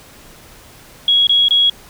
sine tone bursts, 3322 Hz, G#7, in tune, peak -9 dBFS, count 3, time 1.08-1.698 s, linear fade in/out 2 ms, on 190 ms, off 24 ms, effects pink hiss -42 dBFS RMS until 1.89 s

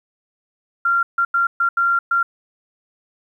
sine tone bursts at uneven times, 1382 Hz, F6, 19 cents flat, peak -14 dBFS, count 6, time 0.85-1.03 / 1.18-1.25 / 1.34-1.47 / 1.6-1.69 / 1.77-1.99 / 2.11-2.23 s, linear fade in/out 5 ms, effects 9-bit

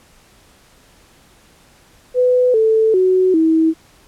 sine tone with pitch steps, 500 / 441.6 / 371.6 / 321.7 Hz, B4 / A4 / F#4 / E4, +21 / +6 / +7 / -42 cents, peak -10 dBFS, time 2.14-3.74 s, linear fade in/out 50 ms, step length 400 ms, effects pink hiss -50 dBFS RMS until 4.07 s + low-pass 12000 Hz 12 dB/octave

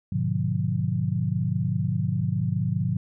sine chord, G# diminished seventh, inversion none, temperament just, 103.83 / 124.59 / 149.51 / 179.41 Hz, G#2 / B2 / D3 / F3, 0 / +16 / +31 / +47 cents, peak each -28 dBFS, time 0.12-2.97 s, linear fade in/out 5 ms, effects none

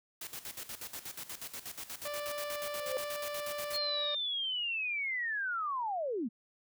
white noise with tremolo, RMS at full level -42 dBFS, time 0.21-3.78 s, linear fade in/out 5 ms, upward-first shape square, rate 8.3 Hz, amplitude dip 75%
harmonic tone, 587.3 Hz, D5, in tune, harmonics 1 / 2 / 3 / 4 / 5 / 6 / 7 / 8 / 9, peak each -38 / -44 / -48 / -50 / -52 / -54 / -55 / -56 / -57 dBFS, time 2.05-4.15 s, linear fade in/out 5 ms
sine tone with exponential growth, 523.3 Hz, C5, in tune, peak -29 dBFS, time 2.68-2.97 s, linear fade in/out 0 ms, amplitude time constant 61 ms
sine linear sweep, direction down, 4299 to 198.1 Hz, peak -32 dBFS, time 3.73-6.29 s, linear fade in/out 20 ms
effects none

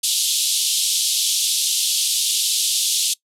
pink band-pass noise, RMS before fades -20 dBFS, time 0.03-3.14 s, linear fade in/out 10 ms, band 3100 to 12000 Hz, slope 48 dB/octave, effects noise-tail reverb RT60 0.1 s tail -22 dB re dry

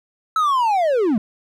triangle linear sweep, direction down, 1319 to 195.2 Hz, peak -13 dBFS, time 0.36-1.18 s, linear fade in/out 2 ms, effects none

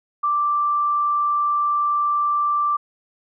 sine tone, 1174.7 Hz, D6, in tune, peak -17 dBFS, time 0.23-2.77 s, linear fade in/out 10 ms, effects none

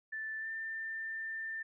sine tone with pitch glide, 1760 to 1789.7 Hz, A6 to A6, 0 to +29 cents, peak -37 dBFS, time 0.12-1.63 s, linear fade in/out 10 ms, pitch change +29 cents, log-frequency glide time 0.39-0.48 s, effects none

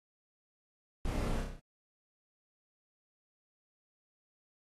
brown noise with echo, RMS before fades -35 dBFS, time 1.05-1.41 s, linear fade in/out 2 ms, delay 31 ms, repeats 6, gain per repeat -3 dB, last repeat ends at 1.596 s, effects AAC 32 kbps

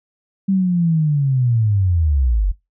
sine linear sweep, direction down, 196 to 43.65 Hz, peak -13 dBFS, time 0.48-2.52 s, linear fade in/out 10 ms, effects noise-tail reverb RT60 0.2 s tail -21 dB re dry

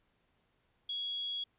sine tone, 3332 Hz, G#7, 5 cents sharp, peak -34 dBFS, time 0.89-1.44 s, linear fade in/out 5 ms, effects pink hiss -75 dBFS RMS until 1.58 s + resampled to 8000 Hz

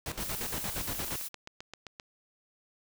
pink noise with tremolo, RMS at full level -36 dBFS, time 0.06-1.16 s, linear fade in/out 2 ms, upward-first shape square, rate 8.6 Hz, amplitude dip 75%
blue noise, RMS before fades -38 dBFS, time 0.19-1.29 s, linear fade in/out 20 ms
click train, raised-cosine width 0.2 ms, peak -25 dBFS, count 9, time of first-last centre 0.95-1.998 s, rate 7.63 Hz
effects none

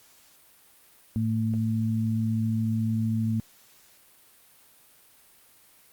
sine tone pair together, 110 / 223.2 Hz, A2 / A3, 0 / +25 cents, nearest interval octave, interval 1225 cents, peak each -26 dBFS, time 1.16-3.4 s, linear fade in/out 0 ms, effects white hiss -57 dBFS RMS until 5.92 s + Opus 48 kbps

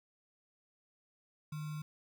sine tone with sample-and-hold, 152.2 Hz, D#3, 38 cents flat, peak -38 dBFS, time 1.52-1.82 s, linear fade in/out 5 ms, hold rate 1225 Hz, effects none

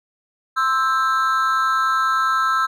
triangle tone with amplitude modulation, 1318.5 Hz, E6, in tune, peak -10 dBFS, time 0.56-2.67 s, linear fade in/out 20 ms, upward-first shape sine, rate 270 Hz, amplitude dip 95%, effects none

